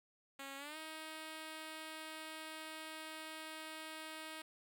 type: tone with pitch glide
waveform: 5% pulse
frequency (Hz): 274.3 to 315.1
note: C#4 to D#4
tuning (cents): -18 to +22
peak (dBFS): -35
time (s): 0.39-4.42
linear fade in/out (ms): 5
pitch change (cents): +240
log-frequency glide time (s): 0.57-0.77
effects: none